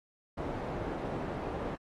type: low-pass noise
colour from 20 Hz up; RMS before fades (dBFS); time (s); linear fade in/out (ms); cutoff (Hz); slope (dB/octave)
white; -37; 0.37-1.76; 10; 590; 12
effects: AAC 32 kbps